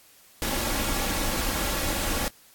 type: noise with comb filter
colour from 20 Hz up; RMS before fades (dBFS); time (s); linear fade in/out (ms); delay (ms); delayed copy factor
pink; -27; 0.42-2.28; 0; 3.6; +0.55
effects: white hiss -55 dBFS RMS until 2.54 s + AAC 64 kbps